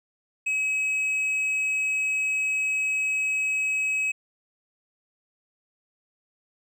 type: tone with hard clipping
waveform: sine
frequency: 2550 Hz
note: D#7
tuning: 42 cents sharp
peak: -24 dBFS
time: 0.46-4.12 s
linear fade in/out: 10 ms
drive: 4 dB
effects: none